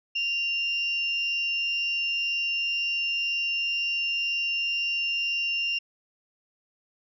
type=tone pair together; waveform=sine; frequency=2783 / 5401 Hz; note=F7 / E8; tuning=-7 / +41 cents; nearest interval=major seventh; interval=1148 cents; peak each=-25 / -35 dBFS; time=0.15-5.79 s; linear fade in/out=10 ms; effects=none